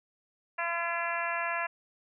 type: harmonic tone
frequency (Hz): 339.8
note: F4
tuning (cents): -47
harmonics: 2 / 3 / 4 / 5 / 6 / 7 / 8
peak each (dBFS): -36 / -35 / -38 / -35 / -40 / -39 / -40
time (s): 0.58-1.67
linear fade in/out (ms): 10
effects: none